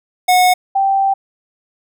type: tone pair in turn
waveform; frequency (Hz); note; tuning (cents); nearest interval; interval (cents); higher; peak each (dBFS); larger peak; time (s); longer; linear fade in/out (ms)
square / sine; 730 / 781.6; F#5 / G5; -24 / -5; minor second; 119; second; -9 / -11; first; 0.28-0.54 / 0.75-1.14; second; 10
effects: none